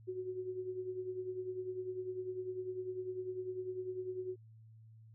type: tone with tremolo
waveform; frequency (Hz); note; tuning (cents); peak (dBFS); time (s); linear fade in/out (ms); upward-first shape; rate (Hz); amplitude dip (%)
sine; 370; F#4; 0; -35; 0.07-4.36; 20; triangle; 10; 70
effects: added 111 Hz sine -55 dBFS peak until 5.14 s